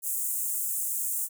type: high-pass noise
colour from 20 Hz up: pink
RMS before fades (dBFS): -30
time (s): 0.02-1.29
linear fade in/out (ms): 50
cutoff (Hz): 7400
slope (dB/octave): 48
effects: none